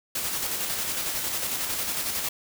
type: noise with tremolo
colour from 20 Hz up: white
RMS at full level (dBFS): -28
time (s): 0.15-2.29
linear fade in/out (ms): 5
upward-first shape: square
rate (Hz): 11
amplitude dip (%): 30
effects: none